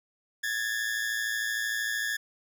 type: tone pair together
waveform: 40% pulse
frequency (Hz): 1665.9 / 1779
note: G#6 / A6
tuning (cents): +5 / +19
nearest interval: minor second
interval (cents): 114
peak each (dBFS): -30 / -31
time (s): 0.43-2.17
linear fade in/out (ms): 10
effects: none